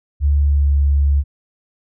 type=tone with pitch glide; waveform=sine; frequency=71.9 to 70.79 Hz; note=D2 to C#2; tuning=-36 to +37 cents; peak=-11 dBFS; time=0.2-1.24 s; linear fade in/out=50 ms; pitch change=-27 cents; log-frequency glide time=0.43-0.73 s; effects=none